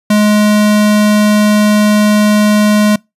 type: tone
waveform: square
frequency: 210 Hz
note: G#3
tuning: 19 cents sharp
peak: -7 dBFS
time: 0.1-2.96 s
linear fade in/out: 5 ms
effects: noise-tail reverb RT60 0.2 s tail -25 dB re dry + resampled to 32000 Hz